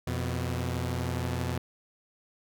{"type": "tone pair together", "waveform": "sawtooth", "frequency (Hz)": [86.7, 123.91], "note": ["F2", "B2"], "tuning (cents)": [-12, 6], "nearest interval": "tritone", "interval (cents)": 618, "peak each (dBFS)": -28, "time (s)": [0.07, 1.58], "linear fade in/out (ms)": 5, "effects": []}